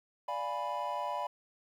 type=chord; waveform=triangle; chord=D diminished seventh; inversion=none; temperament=equal; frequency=587.3 / 698.5 / 830.6 / 987.8 Hz; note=D5 / F5 / Ab5 / Cb6; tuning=0 / 0 / 0 / 0 cents; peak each=-38 / -39 / -38 / -34 dBFS; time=0.28-1.27 s; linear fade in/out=5 ms; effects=11-bit